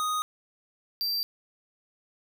square tone pair in turn, 1244.5 / 4699 Hz, D#6 / D8, 0 / 0 cents, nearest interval octave + major seventh, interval 2300 cents, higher second, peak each -27 dBFS, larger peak neither, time 0-0.22 / 1.01-1.23 s, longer neither, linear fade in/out 0 ms, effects none

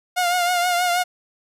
sawtooth tone with vibrato, 711 Hz, F5, 31 cents sharp, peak -14 dBFS, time 0.16-1.04 s, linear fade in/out 20 ms, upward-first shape triangle, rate 6.3 Hz, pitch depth 52 cents each way, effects resampled to 32000 Hz

